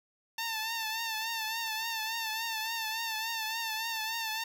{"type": "tone with vibrato", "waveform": "10% pulse", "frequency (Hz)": 895, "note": "A5", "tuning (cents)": 29, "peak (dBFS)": -24, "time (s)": [0.38, 4.44], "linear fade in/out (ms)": 5, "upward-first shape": "triangle", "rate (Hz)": 3.5, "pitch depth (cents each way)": 63, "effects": []}